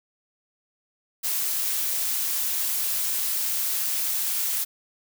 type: noise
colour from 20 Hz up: blue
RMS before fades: -26 dBFS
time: 1.23-4.65 s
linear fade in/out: 20 ms
effects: none